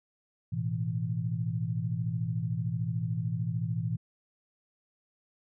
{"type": "chord", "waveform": "sine", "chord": "A suspended second", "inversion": "none", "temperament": "equal", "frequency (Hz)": [110, 123.47, 164.81], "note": ["A2", "B2", "E3"], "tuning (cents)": [0, 0, 0], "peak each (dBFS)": -33, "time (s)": [0.52, 3.97], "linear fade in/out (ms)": 10, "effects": []}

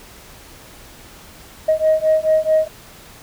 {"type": "beating tone pair", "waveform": "sine", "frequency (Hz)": [626, 630.6], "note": ["D#5", "D#5"], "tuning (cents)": [10, 23], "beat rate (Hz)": 4.6, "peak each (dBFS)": -15, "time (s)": [1.68, 2.68], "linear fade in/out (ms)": 10, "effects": ["tanh soft clip ceiling -7 dBFS", "pink hiss -42 dBFS RMS until 3.22 s"]}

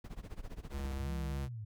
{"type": "noise with tremolo", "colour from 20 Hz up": "brown", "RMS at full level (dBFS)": -41, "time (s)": [0.04, 0.98], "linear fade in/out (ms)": 5, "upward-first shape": "sine", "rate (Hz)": 15, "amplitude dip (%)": 90}
{"type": "tone with vibrato", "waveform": "square", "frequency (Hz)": 68, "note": "C#2", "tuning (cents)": -33, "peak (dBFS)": -37, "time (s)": [0.7, 1.49], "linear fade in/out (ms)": 50, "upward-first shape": "triangle", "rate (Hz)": 3.2, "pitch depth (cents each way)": 26}
{"type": "linear two-way sweep", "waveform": "sine", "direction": "up then down", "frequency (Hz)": [65, 174.61, 102.2], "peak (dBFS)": -40, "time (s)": [0.96, 1.65], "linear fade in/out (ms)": 10, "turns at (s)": 1.12}
{"effects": []}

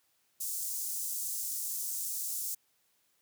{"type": "high-pass noise", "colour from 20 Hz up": "pink", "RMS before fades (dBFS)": -36, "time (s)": [0.4, 2.55], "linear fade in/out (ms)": 10, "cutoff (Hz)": 6800, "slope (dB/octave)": 24, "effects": ["white hiss -73 dBFS RMS until 3.21 s", "high-pass 60 Hz 12 dB/octave"]}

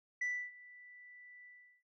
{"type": "tone with ADSR envelope", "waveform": "sine", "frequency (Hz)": 1975.5, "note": "B6", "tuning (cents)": 0, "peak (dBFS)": -31, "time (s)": [0.21, 1.83], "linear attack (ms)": 8, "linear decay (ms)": 290, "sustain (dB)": -23, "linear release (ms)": 380, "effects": ["noise-tail reverb RT60 0.1 s tail -21 dB re dry", "tanh soft clip ceiling -32 dBFS"]}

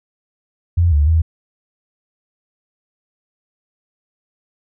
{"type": "tone with pitch steps", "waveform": "sine", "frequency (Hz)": [86, 73.3, 81], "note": ["F2", "D2", "E2"], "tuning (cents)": [-26, -3, -30], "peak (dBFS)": -10, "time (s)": [0.77, 1.22], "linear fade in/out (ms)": 10, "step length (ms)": 150, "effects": []}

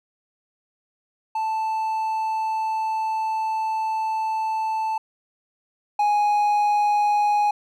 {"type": "tone pair in turn", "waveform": "triangle", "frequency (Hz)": [880, 830.6], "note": ["A5", "G#5"], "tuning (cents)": [0, 0], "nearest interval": "minor second", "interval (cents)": 100, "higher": "first", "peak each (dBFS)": [-20, -15], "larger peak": "second", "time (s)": [[1.35, 4.98], [5.99, 7.51]], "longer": "first", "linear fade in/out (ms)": 5, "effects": []}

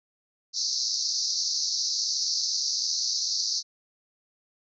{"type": "band-pass noise", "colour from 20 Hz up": "white", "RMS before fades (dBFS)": -28, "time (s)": [0.53, 3.63], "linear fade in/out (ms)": 50, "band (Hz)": [4200, 6100], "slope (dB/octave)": 96, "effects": []}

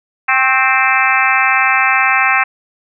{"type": "harmonic tone with a mistuned harmonic", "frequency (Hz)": 261.6, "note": "C4", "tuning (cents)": 0, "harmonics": [3, 4, 5, 6, 7, 8, 9, 10], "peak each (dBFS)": [-18, -18, -18, -18, -18, -18, -18, -18], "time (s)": [0.28, 2.44], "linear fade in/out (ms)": 10, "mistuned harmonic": 4, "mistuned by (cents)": 44, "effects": []}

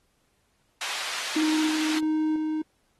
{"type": "band-pass noise", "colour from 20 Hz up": "white", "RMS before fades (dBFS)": -33, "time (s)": [0.81, 1.99], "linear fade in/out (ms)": 2, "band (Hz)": [800, 4500], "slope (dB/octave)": 12}
{"type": "tone with tremolo", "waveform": "triangle", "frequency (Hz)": 311.1, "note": "D#4", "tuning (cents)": 0, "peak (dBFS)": -20, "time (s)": [1.36, 2.62], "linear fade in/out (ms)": 5, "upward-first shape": "square", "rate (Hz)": 1.5, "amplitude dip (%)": 30}
{"effects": ["pink hiss -70 dBFS RMS until 2.99 s", "AAC 32 kbps"]}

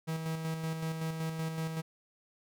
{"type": "tone with tremolo", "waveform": "45% pulse", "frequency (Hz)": 160.9, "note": "E3", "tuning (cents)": -42, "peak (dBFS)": -32, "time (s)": [0.07, 1.82], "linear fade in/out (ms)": 20, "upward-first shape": "square", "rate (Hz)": 5.3, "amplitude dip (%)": 40, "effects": []}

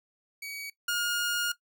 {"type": "tone pair in turn", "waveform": "sawtooth", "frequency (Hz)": [2263, 1425.6], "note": ["C#7", "F6"], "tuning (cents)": [35, 35], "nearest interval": "minor sixth", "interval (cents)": 800, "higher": "first", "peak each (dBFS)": [-34, -23], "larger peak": "second", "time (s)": [[0.42, 0.7], [0.88, 1.52]], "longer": "second", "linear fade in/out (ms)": 5, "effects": ["noise-tail reverb RT60 0.1 s tail -17 dB re dry"]}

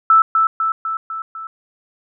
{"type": "tone with echo", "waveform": "sine", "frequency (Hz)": 1318.5, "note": "E6", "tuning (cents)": 0, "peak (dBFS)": -7, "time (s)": [0.1, 0.22], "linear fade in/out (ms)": 2, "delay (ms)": 250, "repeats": 5, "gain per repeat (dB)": -4, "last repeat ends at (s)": 1.47, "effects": []}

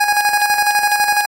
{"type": "tone with tremolo", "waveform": "25% pulse", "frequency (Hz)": 826, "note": "G#5", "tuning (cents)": -10, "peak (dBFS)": -7, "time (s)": [0, 1.26], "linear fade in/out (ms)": 10, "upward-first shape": "square", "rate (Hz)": 12, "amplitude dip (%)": 50, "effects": ["AAC 48 kbps"]}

